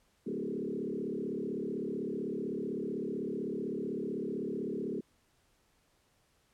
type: tone with frequency modulation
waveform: sine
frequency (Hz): 314.9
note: D#4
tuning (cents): +21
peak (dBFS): -33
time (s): 0.26-5.01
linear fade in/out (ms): 10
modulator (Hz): 35.8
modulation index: 3.4
effects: pink hiss -71 dBFS RMS until 6.53 s + low-pass 12000 Hz 12 dB/octave

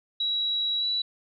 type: tone with pitch glide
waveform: sine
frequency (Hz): 3885 to 3935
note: B7 to B7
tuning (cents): -29 to -7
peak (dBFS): -24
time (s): 0.2-1.02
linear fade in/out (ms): 5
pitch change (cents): +22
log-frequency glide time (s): 0.78-0.85
effects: none

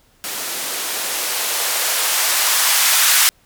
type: noise with band-pass filter sweep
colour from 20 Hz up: violet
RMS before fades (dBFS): -18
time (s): 0.24-3.29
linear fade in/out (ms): 0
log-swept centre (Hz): 260 to 1300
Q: 0.94
effects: pink hiss -56 dBFS RMS until 3.45 s

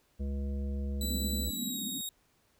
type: harmonic tone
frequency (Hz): 69.5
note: C#2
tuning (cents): +5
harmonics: 1 / 3 / 5 / 7 / 9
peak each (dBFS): -32 / -39 / -51 / -48 / -55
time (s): 0.19-1.51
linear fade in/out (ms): 20
type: tone with pitch glide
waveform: 15% pulse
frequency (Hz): 3963 to 3760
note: B7 to A#7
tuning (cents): +5 to +14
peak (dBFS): -29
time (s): 1.01-2.09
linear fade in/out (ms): 2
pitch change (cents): -91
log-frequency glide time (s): 1.42-1.82
type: band-pass noise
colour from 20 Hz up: pink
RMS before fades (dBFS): -40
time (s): 1.03-2.01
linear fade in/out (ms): 0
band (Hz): 200 to 260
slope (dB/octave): 48
effects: pink hiss -70 dBFS RMS until 2.59 s

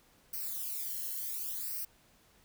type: noise with flanger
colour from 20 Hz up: violet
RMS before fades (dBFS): -38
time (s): 0.33-1.85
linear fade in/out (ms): 5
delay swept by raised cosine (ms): 0.28 to 0.84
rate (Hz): 0.69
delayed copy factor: -0.9
effects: pink hiss -65 dBFS RMS until 2.44 s

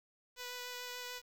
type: tone with vibrato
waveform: 5% pulse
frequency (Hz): 493.9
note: B4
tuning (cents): 0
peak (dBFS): -31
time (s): 0.36-1.22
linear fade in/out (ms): 50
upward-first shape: sine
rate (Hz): 6.8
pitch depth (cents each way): 10
effects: 10-bit

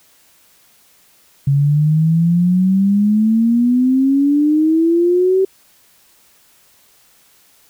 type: exponential sweep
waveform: sine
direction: up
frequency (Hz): 137.7 to 385.8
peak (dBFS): -10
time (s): 1.47-5.45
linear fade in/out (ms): 5
effects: white hiss -52 dBFS RMS until 7.69 s

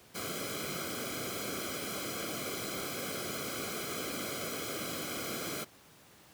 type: noise with comb filter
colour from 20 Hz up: pink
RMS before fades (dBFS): -38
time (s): 0.14-5.65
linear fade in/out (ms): 20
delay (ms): 1.1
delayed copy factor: -0.95
effects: pink hiss -58 dBFS RMS until 6.33 s + high-pass 100 Hz 12 dB/octave

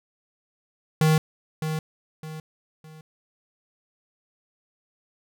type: tone with echo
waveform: square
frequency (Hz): 156.6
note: D#3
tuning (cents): +11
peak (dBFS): -17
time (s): 1.01-1.18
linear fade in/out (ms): 2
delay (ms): 610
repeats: 3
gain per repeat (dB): -9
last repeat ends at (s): 3.01
effects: none

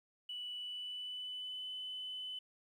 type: tone with pitch glide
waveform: sine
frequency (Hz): 2960 to 3015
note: F#7 to F#7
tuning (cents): 0 to +32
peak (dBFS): -40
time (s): 0.29-2.39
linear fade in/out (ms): 5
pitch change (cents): +32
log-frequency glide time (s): 0.57-1.66
effects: tanh soft clip ceiling -36 dBFS + 12-bit

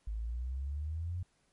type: exponential sweep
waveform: sine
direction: up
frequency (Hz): 51.91 to 91.7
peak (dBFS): -34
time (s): 0.07-1.23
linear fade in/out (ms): 5
effects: pink hiss -73 dBFS RMS until 1.52 s + MP3 48 kbps

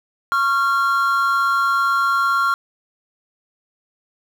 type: tone pair together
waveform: triangle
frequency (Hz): 1100 / 1382.2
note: C#6 / F6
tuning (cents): -14 / -18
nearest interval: major third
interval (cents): 396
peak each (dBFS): -18 / -15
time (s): 0.32-2.54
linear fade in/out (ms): 0
effects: 7-bit

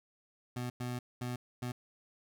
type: tone bursts at uneven times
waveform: 25% pulse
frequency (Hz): 123.47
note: B2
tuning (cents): 0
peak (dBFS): -32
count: 4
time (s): 0.56-0.7 / 0.8-0.99 / 1.21-1.36 / 1.62-1.72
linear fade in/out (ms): 5
effects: none

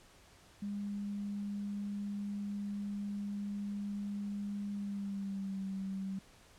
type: tone with pitch glide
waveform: sine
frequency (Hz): 203 to 192.83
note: G#3 to G3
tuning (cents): -39 to -28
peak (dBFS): -36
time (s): 0.62-6.19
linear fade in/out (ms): 5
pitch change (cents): -89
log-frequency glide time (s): 4.72-5.63
effects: pink hiss -61 dBFS RMS until 6.58 s + low-pass 10000 Hz 12 dB/octave

